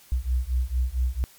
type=beating tone pair; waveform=sine; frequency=60.6 / 65 Hz; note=B1 / C2; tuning=-32 / -11 cents; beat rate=4.4 Hz; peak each=-25 dBFS; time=0.12-1.24 s; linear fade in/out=0 ms; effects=white hiss -53 dBFS RMS until 1.38 s + MP3 96 kbps